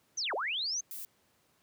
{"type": "linear two-way sweep", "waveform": "sine", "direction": "down then up", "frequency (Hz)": [6430, 355.3, 6430], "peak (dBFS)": -31, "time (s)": [0.17, 0.81], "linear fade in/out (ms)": 10, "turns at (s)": 0.34}
{"type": "noise", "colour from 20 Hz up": "violet", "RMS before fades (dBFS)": -42, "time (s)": [0.91, 1.05], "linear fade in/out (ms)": 0}
{"effects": ["pink hiss -70 dBFS RMS until 1.62 s", "high-pass 100 Hz 12 dB/octave"]}